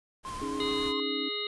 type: noise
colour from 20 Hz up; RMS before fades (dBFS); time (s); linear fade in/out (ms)
pink; -43; 0.23-0.94; 50
type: tone with vibrato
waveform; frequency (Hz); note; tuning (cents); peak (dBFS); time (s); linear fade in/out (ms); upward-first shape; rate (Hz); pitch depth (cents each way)
triangle; 1042; C6; -7; -35; 0.25-1; 0; triangle; 7.2; 49
type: chord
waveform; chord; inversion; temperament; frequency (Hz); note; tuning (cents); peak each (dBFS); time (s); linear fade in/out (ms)
sine; C# suspended second; none; just; 277.2 / 311.8 / 415.8; C#4 / D#4 / G#4; 0 / +4 / +2; -35 / -37 / -37; 0.41-1.29; 10
type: harmonic tone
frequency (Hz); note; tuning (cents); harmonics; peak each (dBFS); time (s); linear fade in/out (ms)
415.3; G#4; 0; 1 / 3 / 5 / 7 / 9 / 10; -37 / -43 / -40 / -39 / -34 / -41; 0.6-1.47; 2
effects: resampled to 24000 Hz